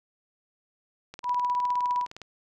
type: click train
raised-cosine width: 0.2 ms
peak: -24 dBFS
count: 22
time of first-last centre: 1.14-2.217 s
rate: 19.5 Hz
type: tone with tremolo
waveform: sine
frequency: 983 Hz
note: B5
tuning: 8 cents flat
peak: -22 dBFS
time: 1.23-2.07 s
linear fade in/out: 50 ms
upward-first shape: sine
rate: 15 Hz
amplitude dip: 35%
effects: none